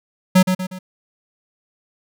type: tone with echo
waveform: square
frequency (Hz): 185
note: F#3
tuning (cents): 0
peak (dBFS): -9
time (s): 0.35-0.43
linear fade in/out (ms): 10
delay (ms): 120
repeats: 3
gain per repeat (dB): -7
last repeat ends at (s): 0.79
effects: none